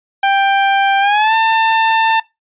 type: tone with pitch glide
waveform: sawtooth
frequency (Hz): 788 to 894.8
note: G5 to A5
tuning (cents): +9 to +29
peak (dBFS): -6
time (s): 0.23-2.2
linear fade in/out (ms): 5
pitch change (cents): +220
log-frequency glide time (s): 1-1.34
effects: noise-tail reverb RT60 0.2 s tail -21 dB re dry + resampled to 8000 Hz